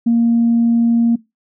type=tone; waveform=sine; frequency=233.1 Hz; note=A#3; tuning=in tune; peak=-9 dBFS; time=0.06-1.16 s; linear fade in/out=10 ms; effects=noise-tail reverb RT60 0.2 s tail -20 dB re dry + tanh soft clip ceiling -6 dBFS